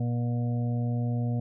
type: harmonic tone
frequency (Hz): 119.9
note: A#2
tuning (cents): +49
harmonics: 1 / 2 / 4 / 5 / 6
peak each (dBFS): -26 / -32 / -42 / -44 / -44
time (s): 0-1.4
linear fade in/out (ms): 5
effects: none